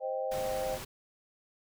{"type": "chord", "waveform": "sine", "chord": "C minor", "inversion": "none", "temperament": "equal", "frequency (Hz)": [523.3, 622.3, 784], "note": ["C5", "Eb5", "G5"], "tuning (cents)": [0, 0, 0], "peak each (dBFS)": [-33, -37, -38], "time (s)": [0, 0.79], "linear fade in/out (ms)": 50}
{"type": "noise", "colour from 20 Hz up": "pink", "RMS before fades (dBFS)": -42, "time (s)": [0.31, 0.85], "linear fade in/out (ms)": 10}
{"effects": []}